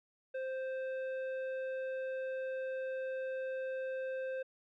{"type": "tone with hard clipping", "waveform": "sine", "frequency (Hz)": 523.3, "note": "C5", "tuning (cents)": 0, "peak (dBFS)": -38, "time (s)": [0.34, 4.43], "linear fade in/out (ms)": 10, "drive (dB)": 10, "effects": ["low-pass 3000 Hz 12 dB/octave"]}